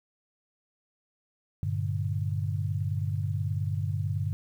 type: chord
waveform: sine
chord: G minor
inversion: none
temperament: equal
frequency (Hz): 98 / 116.54 / 146.83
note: G2 / Bb2 / D3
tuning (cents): 0 / 0 / 0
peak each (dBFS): -29 / -34 / -32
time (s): 1.63-4.33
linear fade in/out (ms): 0
effects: 10-bit